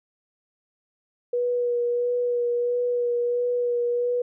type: tone with vibrato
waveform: sine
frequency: 484.2 Hz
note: B4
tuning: 34 cents flat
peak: -21 dBFS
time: 1.33-4.22 s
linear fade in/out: 5 ms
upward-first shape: sine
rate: 1.5 Hz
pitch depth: 17 cents each way
effects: none